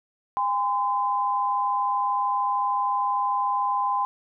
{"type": "tone pair together", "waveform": "sine", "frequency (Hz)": [809.8, 1023], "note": ["G#5", "C6"], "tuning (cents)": [-44, -39], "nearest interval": "major third", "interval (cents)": 405, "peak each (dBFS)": [-26, -23], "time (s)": [0.37, 4.05], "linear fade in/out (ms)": 0, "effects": []}